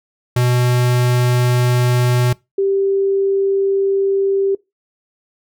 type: tone pair in turn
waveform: square / sine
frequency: 123.47 / 392 Hz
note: B2 / G4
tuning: 0 / 0 cents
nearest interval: octave + minor sixth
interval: 2000 cents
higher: second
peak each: -13 dBFS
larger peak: neither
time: 0.36-2.33 / 2.58-4.55 s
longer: neither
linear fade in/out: 5 ms
effects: noise-tail reverb RT60 0.2 s tail -22 dB re dry